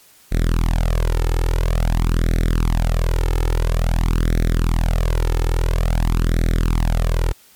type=tone with flanger; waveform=sawtooth; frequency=41.2 Hz; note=E1; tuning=in tune; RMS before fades=-17 dBFS; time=0.31-7.33 s; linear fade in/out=20 ms; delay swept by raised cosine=0.5 to 2.3 ms; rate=0.49 Hz; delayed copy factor=+1; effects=white hiss -50 dBFS RMS until 7.55 s + MP3 96 kbps